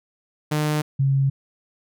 sawtooth / sine tone pair in turn, 151.4 / 136.46 Hz, D#3 / C#3, -47 / -27 cents, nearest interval major second, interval 180 cents, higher first, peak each -16 dBFS, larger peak neither, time 0.51-0.82 / 0.99-1.3 s, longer neither, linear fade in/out 10 ms, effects none

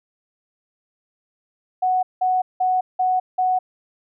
sine tone bursts, 740 Hz, F#5, in tune, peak -16 dBFS, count 5, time 1.82-3.59 s, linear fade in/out 10 ms, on 210 ms, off 180 ms, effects none

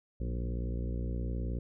harmonic tone with a mistuned harmonic, 59.2 Hz, A#1, 27 cents sharp, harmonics 1 / 2 / 3 / 4 / 5 / 6 / 7 / 8 / 9, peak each -33 / -39 / -43 / -45 / -47 / -49 / -50 / -51 / -52 dBFS, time 0.2-1.59 s, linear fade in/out 5 ms, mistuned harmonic 3, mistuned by +50 cents, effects none

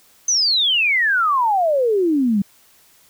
sine exponential sweep, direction down, 6280 to 191 Hz, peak -14 dBFS, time 0.28-2.42 s, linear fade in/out 5 ms, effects white hiss -53 dBFS RMS until 3.09 s

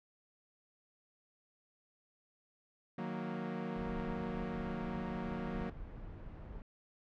sawtooth chord, D# minor, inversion none, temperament equal, 155.56 / 185 / 233.1 Hz, D#3 / F#3 / A#3, 0 / 0 / 0 cents, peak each -42 / -37 / -37 dBFS, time 2.98-5.7 s, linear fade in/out 5 ms
brown noise, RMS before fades -47 dBFS, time 3.76-6.62 s, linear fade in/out 0 ms
effects low-pass 2000 Hz 12 dB/octave

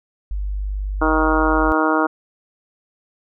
sine tone, 49.57 Hz, G1, 20 cents sharp, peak -21 dBFS, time 0.31-1.72 s, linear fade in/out 0 ms
harmonic tone, 157.1 Hz, D#3, 17 cents sharp, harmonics 2 / 3 / 4 / 5 / 6 / 7 / 8 / 9, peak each -19 / -24 / -24 / -25 / -24 / -24 / -24 / -23 dBFS, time 1.01-2.07 s, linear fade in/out 10 ms
effects none

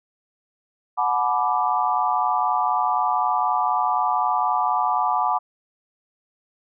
sine tone cluster, 733 / 857 / 988 / 1174 Hz, F#5 / A5 / B5 / D6, -16 / -46 / 0 / -1 cents, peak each -24 dBFS, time 0.97-5.39 s, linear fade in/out 20 ms, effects none

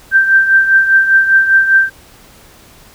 sine tone with tremolo, 1568 Hz, G6, in tune, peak -3 dBFS, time 0.11-1.9 s, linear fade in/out 50 ms, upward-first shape triangle, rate 5 Hz, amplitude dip 70%, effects pink hiss -42 dBFS RMS until 2.94 s

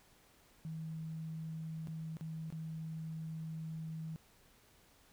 sine tone with dropouts, 159.8 Hz, D#3, 47 cents sharp, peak -40 dBFS, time 0.65-4.16 s, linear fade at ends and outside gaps 0 ms, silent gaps 1.872-1.883 / 2.169-2.21 / 2.503-2.525 s, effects pink hiss -66 dBFS RMS until 5.12 s

